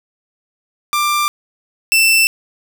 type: tone pair in turn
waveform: sawtooth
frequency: 1185 / 2668 Hz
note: D6 / E7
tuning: +15 / +20 cents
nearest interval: octave + major second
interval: 1405 cents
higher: second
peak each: -10 / -6 dBFS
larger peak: second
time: 0.93-1.28 / 1.92-2.27 s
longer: neither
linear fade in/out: 0 ms
effects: none